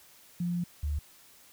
sine tone pair in turn, 174.61 / 73.58 Hz, F3 / D2, 0 / +4 cents, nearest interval octave + minor third, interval 1496 cents, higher first, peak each -28 / -28 dBFS, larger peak neither, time 0.4-0.64 / 0.83-0.99 s, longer first, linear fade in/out 5 ms, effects white hiss -57 dBFS RMS until 1.52 s

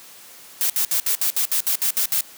blue noise bursts, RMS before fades -20 dBFS, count 11, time 0.61-2.208 s, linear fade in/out 0 ms, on 88 ms, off 63 ms, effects white hiss -44 dBFS RMS until 2.37 s + high-pass 150 Hz 12 dB/octave

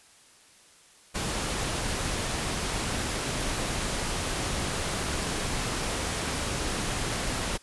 pink noise, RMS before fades -30 dBFS, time 1.14-7.58 s, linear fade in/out 20 ms, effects white hiss -56 dBFS RMS until 7.62 s + resampled to 24000 Hz

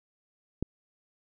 click, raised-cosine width 3 ms, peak -16 dBFS, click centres 0.626 s, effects none

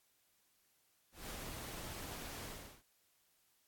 pink noise with ADSR envelope, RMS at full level -45 dBFS, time 1.12-2.83 s, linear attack 190 ms, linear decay 9 ms, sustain -2 dB, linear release 380 ms, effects white hiss -75 dBFS RMS until 3.67 s + AAC 64 kbps

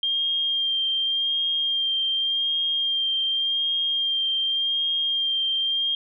sine tone with vibrato, 3200 Hz, G7, 35 cents sharp, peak -21 dBFS, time 0.03-5.95 s, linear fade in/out 2 ms, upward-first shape sine, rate 0.87 Hz, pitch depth 19 cents each way, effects none

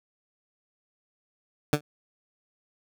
15% pulse tone with exponential decay, 148.1 Hz, D3, 15 cents sharp, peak -10 dBFS, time 1.73-1.81 s, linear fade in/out 2 ms, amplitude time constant 17 ms, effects none

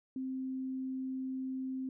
sine tone, 261.6 Hz, C4, in tune, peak -35 dBFS, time 0.16-1.89 s, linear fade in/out 2 ms, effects none

